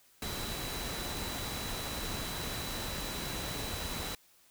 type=tone in noise; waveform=sine; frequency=3951 Hz; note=B7; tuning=in tune; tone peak=-44 dBFS; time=0.22-4.15 s; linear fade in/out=2 ms; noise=pink; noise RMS=-38 dBFS; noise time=0.22-4.15 s; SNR=-9 dB; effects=white hiss -64 dBFS RMS until 4.5 s